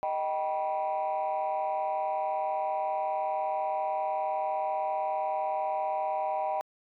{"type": "chord", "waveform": "sine", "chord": "Eb augmented", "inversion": "none", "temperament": "just", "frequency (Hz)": [622.3, 777.8, 972.3], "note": ["Eb5", "G5", "B5"], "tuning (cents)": [0, -14, -27], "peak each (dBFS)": [-31, -29, -33], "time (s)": [0.03, 6.61], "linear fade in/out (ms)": 0, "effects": ["tanh soft clip ceiling -23 dBFS"]}